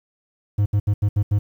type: tone bursts at uneven times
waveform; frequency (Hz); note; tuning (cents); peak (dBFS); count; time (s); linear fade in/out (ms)
triangle; 102.6; G#2; -21; -13; 6; 0.58-0.66 / 0.73-0.8 / 0.87-0.94 / 1.02-1.09 / 1.16-1.23 / 1.31-1.39; 10
effects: 9-bit